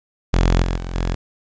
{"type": "tone with level steps", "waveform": "sawtooth", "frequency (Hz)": 43.65, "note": "F1", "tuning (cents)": 0, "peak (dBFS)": [-9, -15, -22, -15], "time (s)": [0.33, 1.15], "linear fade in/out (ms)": 10, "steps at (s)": [0.62, 0.77, 0.94], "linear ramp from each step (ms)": 5, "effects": ["resampled to 16000 Hz", "8-bit"]}